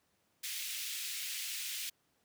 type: high-pass noise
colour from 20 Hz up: pink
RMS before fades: -40 dBFS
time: 0.43-1.9 s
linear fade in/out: 10 ms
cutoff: 2300 Hz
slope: 24 dB/octave
effects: pink hiss -75 dBFS RMS until 2.24 s + high-pass 100 Hz 12 dB/octave